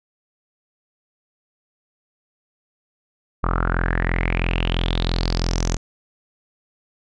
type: tone with low-pass filter sweep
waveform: sawtooth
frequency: 43 Hz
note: F1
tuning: 26 cents flat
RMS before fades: -21 dBFS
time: 3.43-5.77 s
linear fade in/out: 10 ms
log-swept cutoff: 1200 to 6600 Hz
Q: 7.1
effects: none